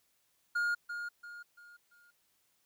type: tone with echo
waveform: triangle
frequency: 1422 Hz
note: F6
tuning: 31 cents sharp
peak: -27 dBFS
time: 0.55-0.75 s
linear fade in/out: 10 ms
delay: 340 ms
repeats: 4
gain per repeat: -8 dB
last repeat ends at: 2.11 s
effects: white hiss -74 dBFS RMS until 2.65 s